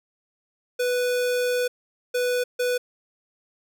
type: tone bursts at uneven times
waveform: square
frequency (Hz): 494.2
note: B4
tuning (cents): +1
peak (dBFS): -22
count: 3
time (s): 0.79-1.68 / 2.14-2.44 / 2.59-2.78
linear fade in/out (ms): 10
effects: none